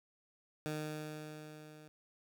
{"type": "tone with level ramp", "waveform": "15% pulse", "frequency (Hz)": 153.2, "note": "D#3", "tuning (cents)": -27, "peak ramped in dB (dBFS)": [-30, -48], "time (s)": [0.66, 1.88], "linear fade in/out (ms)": 0, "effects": []}